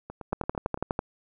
two click trains, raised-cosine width 1 ms, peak -12 / -24 dBFS, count 9 / 7, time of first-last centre 0.33-0.991 / 0.1-0.775 s, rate 12.1 / 8.89 Hz, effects none

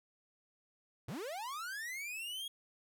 45% pulse linear sweep, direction up, 92.5 to 3322 Hz, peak -40 dBFS, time 1.08-2.48 s, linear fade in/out 5 ms, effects none

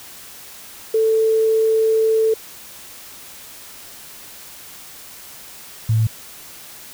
sine tone pair in turn, 442.7 / 111.12 Hz, A4 / A2, +11 / +18 cents, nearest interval 2 octaves, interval 2393 cents, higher first, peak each -13 dBFS, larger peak neither, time 0.94-2.34 / 5.89-6.07 s, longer first, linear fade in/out 5 ms, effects white hiss -39 dBFS RMS until 6.93 s

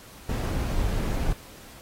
brown noise, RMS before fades -26 dBFS, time 0.29-1.33 s, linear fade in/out 5 ms, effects pink hiss -48 dBFS RMS until 1.81 s + AAC 48 kbps

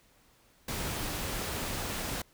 pink noise, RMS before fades -35 dBFS, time 0.68-2.22 s, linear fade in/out 5 ms, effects pink hiss -64 dBFS RMS until 2.33 s

